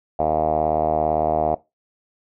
5% pulse tone with low-pass filter, 77.78 Hz, D#2, in tune, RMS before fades -20 dBFS, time 0.19-1.55 s, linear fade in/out 5 ms, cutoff 690 Hz, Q 6, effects noise-tail reverb RT60 0.2 s tail -18 dB re dry

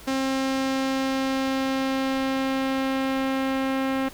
sawtooth tone with low-pass filter sweep, 266.7 Hz, C4, 33 cents sharp, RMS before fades -25 dBFS, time 0.07-4.09 s, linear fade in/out 10 ms, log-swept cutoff 6700 to 2600 Hz, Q 0.92, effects pink hiss -45 dBFS RMS until 4.13 s

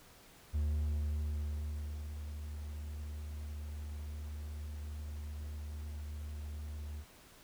triangle tone with ADSR envelope, 74.8 Hz, D2, 32 cents sharp, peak -28 dBFS, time 0.53-7.05 s, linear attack 24 ms, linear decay 1500 ms, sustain -10 dB, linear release 58 ms, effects pink hiss -59 dBFS RMS until 7.43 s

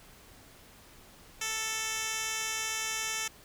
10% pulse tone with band-pass filter, 441.1 Hz, A4, 4 cents sharp, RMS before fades -34 dBFS, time 1.41-3.28 s, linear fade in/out 5 ms, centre 5700 Hz, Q 1, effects pink hiss -55 dBFS RMS until 3.44 s

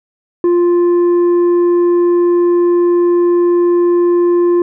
triangle tone with tanh clipping, 349.2 Hz, F4, in tune, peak -9 dBFS, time 0.44-4.62 s, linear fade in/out 2 ms, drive 9 dB, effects none

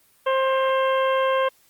harmonic tone with a mistuned harmonic, 529 Hz, C5, 19 cents sharp, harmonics 1 / 2 / 3 / 4 / 5 / 6, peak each -20 / -23 / -30 / -35 / -36 / -35 dBFS, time 0.26-1.49 s, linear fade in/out 10 ms, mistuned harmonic 5, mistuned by +37 cents, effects white hiss -59 dBFS RMS until 1.69 s + Opus 24 kbps

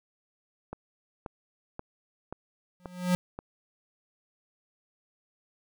click train, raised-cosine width 1 ms, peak -23 dBFS, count 6, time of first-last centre 0.73-3.39 s, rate 1.88 Hz
square tone with exponential growth, 180 Hz, F#3, 47 cents flat, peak -20 dBFS, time 2.8-3.15 s, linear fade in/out 0 ms, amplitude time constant 75 ms
effects none

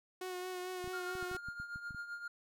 sawtooth tone with vibrato, 365.6 Hz, F#4, 21 cents flat, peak -36 dBFS, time 0.21-1.37 s, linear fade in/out 5 ms, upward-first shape sine, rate 4.5 Hz, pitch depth 23 cents each way
clicks, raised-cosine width 5 ms, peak -38 dBFS, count 11, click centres 0.843 / 0.876 / 1.153 / 1.227 / 1.314 / 1.349 / 1.486 / 1.6 / 1.759 / 1.908 / 1.947 s
triangle tone with tremolo, 1410 Hz, F6, 16 cents sharp, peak -37 dBFS, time 0.93-2.28 s, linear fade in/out 5 ms, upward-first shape triangle, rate 7.7 Hz, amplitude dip 70%
effects none

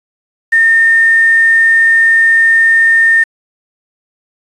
sine tone with quantisation, 1819 Hz, A#6, 43 cents flat, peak -5 dBFS, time 0.52-3.24 s, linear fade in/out 10 ms, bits 5, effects resampled to 22050 Hz

